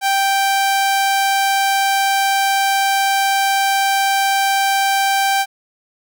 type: tone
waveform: sawtooth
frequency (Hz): 784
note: G5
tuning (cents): 0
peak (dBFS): -10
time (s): 0.01-5.46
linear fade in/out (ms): 50
effects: none